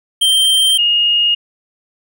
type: tone pair in turn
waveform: square / sine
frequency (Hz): 3146 / 2855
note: G7 / F7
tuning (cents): +6 / +37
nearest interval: major second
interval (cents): 169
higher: first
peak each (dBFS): -10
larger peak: neither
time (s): 0.21-0.78 / 0.78-1.35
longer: neither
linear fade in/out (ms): 10
effects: none